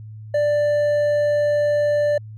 triangle tone with hard clipping, 589 Hz, D5, 5 cents sharp, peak -17 dBFS, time 0.34-2.18 s, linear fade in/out 5 ms, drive 7 dB, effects added 108 Hz sine -34 dBFS peak until 2.37 s

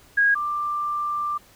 sine tone pair in turn, 1641 / 1183.6 Hz, G#6 / D6, -21 / +13 cents, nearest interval tritone, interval 566 cents, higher first, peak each -15 / -23 dBFS, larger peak first, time 0.17-0.35 / 0.35-1.38 s, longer second, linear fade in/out 10 ms, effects pink hiss -53 dBFS RMS until 1.55 s

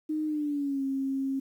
sine tone with pitch glide, 308.3 to 269.9 Hz, D#4 to C#4, -16 to -46 cents, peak -27 dBFS, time 0.09-1.4 s, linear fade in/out 10 ms, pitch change -230 cents, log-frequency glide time 0.26-0.84 s, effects 10-bit

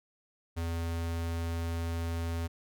square tone, 83.6 Hz, E2, 25 cents sharp, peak -32 dBFS, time 0.56-2.48 s, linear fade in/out 20 ms, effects none

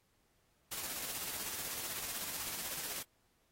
white noise with tremolo, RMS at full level -40 dBFS, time 0.71-3.03 s, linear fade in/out 10 ms, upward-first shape square, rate 16 Hz, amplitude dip 30%, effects pink hiss -75 dBFS RMS until 3.51 s + AAC 48 kbps

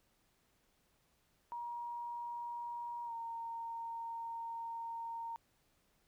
sine tone with pitch glide, 950 to 921.9 Hz, A#5 to A#5, +33 to -19 cents, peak -40 dBFS, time 1.52-5.36 s, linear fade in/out 0 ms, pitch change -52 cents, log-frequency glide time 3.05-3.13 s, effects pink hiss -75 dBFS RMS until 6.07 s

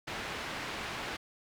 white low-pass noise, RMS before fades -39 dBFS, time 0.07-1.17 s, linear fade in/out 10 ms, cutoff 2500 Hz, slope 12 dB/octave, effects none

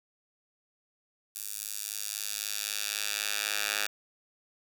10% pulse tone with high-pass filter sweep, 103.83 Hz, G#2, in tune, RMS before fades -34 dBFS, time 1.35-3.87 s, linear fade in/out 10 ms, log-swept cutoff 9000 to 1800 Hz, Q 0.76, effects none

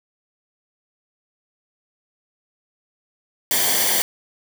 white noise with comb filter, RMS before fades -19 dBFS, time 3.51-4.02 s, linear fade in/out 0 ms, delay 0.76 ms, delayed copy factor -0.65, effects none

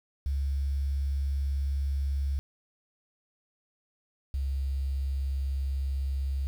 sine tone pair in turn, 69.3 / 67.95 Hz, C#2 / C#2, 0 / -34 cents, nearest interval unison, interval 34 cents, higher first, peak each -26 / -27 dBFS, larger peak first, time 0.26-2.39 / 4.34-6.47 s, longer neither, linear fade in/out 0 ms, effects 9-bit

